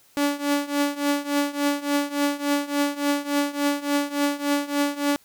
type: tone with tremolo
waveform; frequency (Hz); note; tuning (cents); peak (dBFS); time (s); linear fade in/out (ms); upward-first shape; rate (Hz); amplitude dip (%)
sawtooth; 287.1; D4; -39; -14; 0.17-5.16; 0; triangle; 3.5; 90
effects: white hiss -57 dBFS RMS until 5.24 s